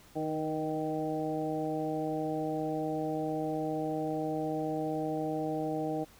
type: harmonic tone with a mistuned harmonic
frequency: 155.56 Hz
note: D#3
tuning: in tune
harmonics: 1 / 2 / 3 / 4 / 5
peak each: -40 / -34 / -37 / -38 / -38 dBFS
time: 0.15-6.05 s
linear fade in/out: 20 ms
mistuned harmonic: 3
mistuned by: +27 cents
effects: pink hiss -58 dBFS RMS until 6.19 s